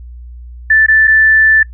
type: tone with dropouts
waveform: sine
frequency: 1760 Hz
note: A6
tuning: in tune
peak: -5 dBFS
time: 0.7-1.63 s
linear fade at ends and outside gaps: 5 ms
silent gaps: 0.863-0.883 / 1.073-1.077 s
effects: noise-tail reverb RT60 0.1 s tail -22 dB re dry + added 60 Hz sine -28 dBFS peak until 1.73 s